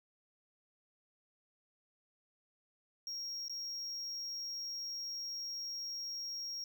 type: tone with dropouts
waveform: triangle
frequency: 5588 Hz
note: F8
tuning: in tune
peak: -38 dBFS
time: 3.07-6.64 s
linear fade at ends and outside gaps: 1 ms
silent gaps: 3.482-3.496 s
effects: none